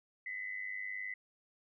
sine tone with amplitude modulation, 2011 Hz, B6, 31 cents sharp, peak -35 dBFS, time 0.26-1.14 s, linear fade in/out 5 ms, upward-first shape sine, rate 99.6 Hz, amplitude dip 75%, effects none

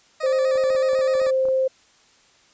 20% pulse tone with vibrato, 602 Hz, D5, 43 cents sharp, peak -24 dBFS, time 0.2-1.31 s, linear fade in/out 10 ms, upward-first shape square, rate 8 Hz, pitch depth 63 cents each way
sine tone, 525 Hz, C5, 6 cents sharp, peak -17 dBFS, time 0.23-1.68 s, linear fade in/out 10 ms
clicks, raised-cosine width 1 ms, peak -25 dBFS, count 11, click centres 0.556 / 0.639 / 0.705 / 0.75 / 0.933 / 0.991 / 1.153 / 1.216 / 1.267 / 1.454 / 1.486 s
effects white hiss -56 dBFS RMS until 2.53 s + resampled to 16000 Hz

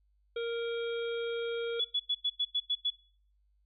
harmonic tone, 466.2 Hz, A#4, in tune, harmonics 1 / 3 / 5 / 7 / 8, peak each -32 / -44 / -48 / -45 / -52 dBFS, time 0.36-1.8 s, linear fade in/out 5 ms
sine tone bursts, 3403 Hz, G#7, 41 cents sharp, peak -27 dBFS, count 8, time 1.79-2.904 s, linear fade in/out 10 ms, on 57 ms, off 94 ms
effects noise-tail reverb RT60 0.5 s tail -22 dB re dry + added 50 Hz sine -67 dBFS peak until 3.65 s

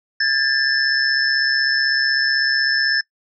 sine tone cluster, 1628 / 1764 / 5270 Hz, G#6 / A6 / E8, -35 / +4 / -1 cents, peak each -20 dBFS, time 0.2-3.01 s, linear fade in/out 5 ms, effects noise-tail reverb RT60 0.1 s tail -22 dB re dry

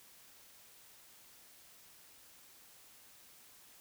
silence, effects white hiss -60 dBFS RMS until 3.8 s

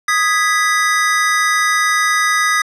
square chord, G# minor, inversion second, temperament equal, 1244.5 / 1661.2 / 1975.5 Hz, D#6 / G#6 / B6, 0 / 0 / 0 cents, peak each -17 / -20 / -17 dBFS, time 0.08-2.62 s, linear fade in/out 5 ms, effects low-pass 10000 Hz 12 dB/octave

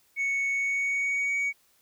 sine tone with pitch glide, 2217 to 2251 Hz, C#7 to C#7, 0 to +26 cents, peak -22 dBFS, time 0.16-1.53 s, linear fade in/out 50 ms, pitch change +26 cents, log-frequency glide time 0.5-1.37 s, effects tanh soft clip ceiling -24 dBFS + white hiss -65 dBFS RMS until 1.81 s

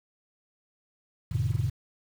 sine chord, E dominant seventh, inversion none, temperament just, 82.41 / 103.01 / 123.61 / 148.33 Hz, E2 / G#2 / B2 / D3, 0 / -14 / +2 / +18 cents, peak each -32 / -27 / -28 / -32 dBFS, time 1.31-1.7 s, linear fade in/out 10 ms, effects tanh soft clip ceiling -18 dBFS + 8-bit

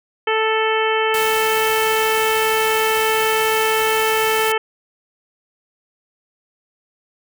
harmonic tone, 440 Hz, A4, in tune, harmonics 1 / 2 / 3 / 4 / 5 / 6 / 7, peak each -19 / -22 / -24 / -25 / -26 / -27 / -27 dBFS, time 0.27-4.58 s, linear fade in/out 5 ms
white noise, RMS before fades -27 dBFS, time 1.14-4.52 s, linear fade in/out 2 ms
effects none

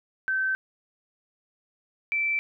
sine tone pair in turn, 1543 / 2330 Hz, G6 / D7, -28 / -14 cents, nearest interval perfect fifth, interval 714 cents, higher second, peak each -23 dBFS, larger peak neither, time 0.28-0.55 / 2.12-2.39 s, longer neither, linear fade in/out 0 ms, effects none

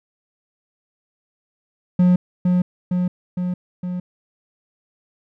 triangle tone with echo, 179.8 Hz, F#3, 49 cents flat, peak -9 dBFS, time 1.99-2.16 s, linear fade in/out 5 ms, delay 460 ms, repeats 4, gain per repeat -3 dB, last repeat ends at 4 s, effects none

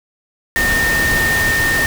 sine tone in noise, 1824 Hz, A#6, 38 cents flat, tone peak -14 dBFS, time 0.56-1.86 s, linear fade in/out 0 ms, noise pink, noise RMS -20 dBFS, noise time 0.56-1.86 s, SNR +3 dB, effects none

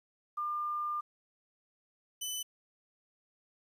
sine / 15% pulse tone pair in turn, 1200 / 3006 Hz, D6 / F#7, +37 / +27 cents, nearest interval octave + major third, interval 1590 cents, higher second, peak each -32 / -28 dBFS, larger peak second, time 0.37-1.01 / 2.21-2.43 s, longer first, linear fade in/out 10 ms, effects resampled to 32000 Hz + 11-bit

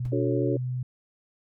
sine tone with pitch glide, 123.47 to 125.99 Hz, B2 to B2, 0 to +35 cents, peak -27 dBFS, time 0-0.83 s, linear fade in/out 5 ms, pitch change +35 cents, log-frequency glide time 0.32-0.42 s
brown noise with exponential decay, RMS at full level -37 dBFS, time 0.05-0.15 s, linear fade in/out 1 ms, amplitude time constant 20 ms
sine chord, D major seventh, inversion none, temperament just, 293.7 / 367.1 / 440.5 / 550.6 Hz, D4 / F#4 / A4 / C#5, 0 / -14 / +2 / -12 cents, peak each -28 / -28 / -30 / -32 dBFS, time 0.12-0.57 s, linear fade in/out 5 ms
effects none

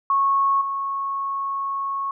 sine tone with level steps, 1100 Hz, C#6, 14 cents flat, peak -16 / -23 dBFS, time 0.1-2.11 s, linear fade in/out 2 ms, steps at 0.61 s, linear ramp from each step 5 ms, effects none

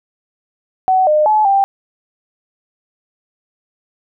sine tone with pitch steps, 751 / 608 / 857 / 788 Hz, F#5 / D#5 / A5 / G5, +26 / -40 / -46 / +9 cents, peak -9 dBFS, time 0.88-1.64 s, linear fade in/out 0 ms, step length 190 ms, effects none

